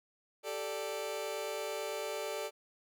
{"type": "chord", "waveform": "sawtooth", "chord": "G suspended second", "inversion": "none", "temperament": "just", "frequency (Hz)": [392, 441, 588], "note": ["G4", "A4", "D5"], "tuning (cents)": [0, 4, 2], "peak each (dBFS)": [-39, -36, -35], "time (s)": [0.43, 2.51], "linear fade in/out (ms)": 50, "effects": []}